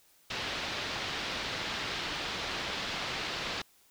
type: low-pass noise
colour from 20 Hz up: white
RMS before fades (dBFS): -36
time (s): 0.3-3.62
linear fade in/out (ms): 5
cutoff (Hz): 4300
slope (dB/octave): 24
effects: white hiss -64 dBFS RMS until 3.9 s